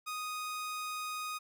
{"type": "tone", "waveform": "sawtooth", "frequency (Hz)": 1244.5, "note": "D#6", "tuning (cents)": 0, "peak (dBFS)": -33, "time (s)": [0.06, 1.39], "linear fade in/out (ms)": 20, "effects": []}